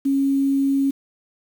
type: tone with quantisation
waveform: sine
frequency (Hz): 274.5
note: C#4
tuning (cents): -17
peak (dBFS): -16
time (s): 0.05-0.91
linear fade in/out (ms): 10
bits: 7
effects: none